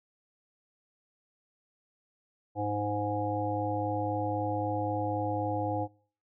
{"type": "harmonic tone", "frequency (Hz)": 103.83, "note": "G#2", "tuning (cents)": 0, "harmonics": [1, 3, 5, 7, 8], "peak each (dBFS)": [-35, -35, -35, -35, -35], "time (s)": [2.55, 5.88], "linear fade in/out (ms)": 50, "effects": ["noise-tail reverb RT60 0.5 s tail -25 dB re dry"]}